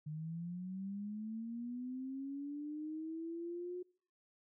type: linear sweep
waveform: sine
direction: up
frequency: 150 to 362.6 Hz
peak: -40 dBFS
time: 0.06-3.83 s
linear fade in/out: 10 ms
effects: noise-tail reverb RT60 0.5 s tail -25 dB re dry